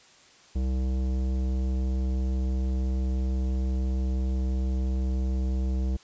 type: tone with tanh clipping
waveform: sine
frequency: 64.5 Hz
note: C2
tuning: 24 cents flat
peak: -26 dBFS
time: 0.55-5.97 s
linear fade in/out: 10 ms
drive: 15 dB
effects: white hiss -55 dBFS RMS until 6.03 s + resampled to 16000 Hz